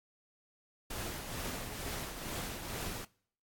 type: noise with tremolo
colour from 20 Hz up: pink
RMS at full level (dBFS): -39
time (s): 0.9-3.05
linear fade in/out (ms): 5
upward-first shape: triangle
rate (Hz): 2.2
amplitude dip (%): 50
effects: noise-tail reverb RT60 0.6 s tail -24 dB re dry + AAC 64 kbps